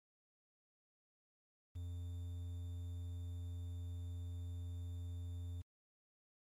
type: tone with quantisation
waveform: triangle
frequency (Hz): 87.31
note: F2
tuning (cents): 0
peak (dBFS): -40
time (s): 1.75-5.62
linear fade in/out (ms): 10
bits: 11
effects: MP3 64 kbps